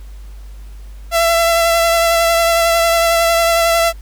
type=tone with vibrato; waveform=sawtooth; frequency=671 Hz; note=E5; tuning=31 cents sharp; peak=-7 dBFS; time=1.11-3.93 s; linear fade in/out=50 ms; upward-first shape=sine; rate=11 Hz; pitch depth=17 cents each way; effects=added 50 Hz sine -30 dBFS peak until 4.01 s + pink hiss -49 dBFS RMS until 4.01 s